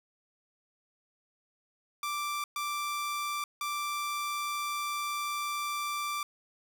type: tone bursts at uneven times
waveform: sawtooth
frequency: 1174.7 Hz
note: D6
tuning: in tune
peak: -28 dBFS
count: 3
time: 2.03-2.44 / 2.56-3.44 / 3.61-6.23 s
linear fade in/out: 2 ms
effects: none